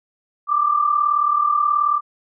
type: tone pair together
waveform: sine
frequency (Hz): 1174.7 / 1213.3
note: D6 / D#6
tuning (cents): 0 / -44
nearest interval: minor second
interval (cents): 56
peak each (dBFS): -16 / -21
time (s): 0.47-2.01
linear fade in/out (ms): 50
effects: none